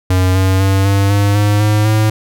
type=tone with pitch steps; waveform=square; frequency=92.5 / 94.61 / 96.76 / 98.97 / 101.22 / 103.53 / 105.89 / 108.3 Hz; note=F#2 / F#2 / G2 / G2 / G#2 / G#2 / G#2 / A2; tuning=0 / +39 / -22 / +17 / -44 / -5 / +34 / -27 cents; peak=-10 dBFS; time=0.1-2.1 s; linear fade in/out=5 ms; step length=250 ms; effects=none